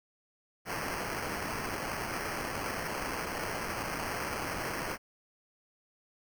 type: noise with sample-and-hold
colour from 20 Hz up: violet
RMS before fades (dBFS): -36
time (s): 0.65-4.98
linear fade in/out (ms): 50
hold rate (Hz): 3675
effects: none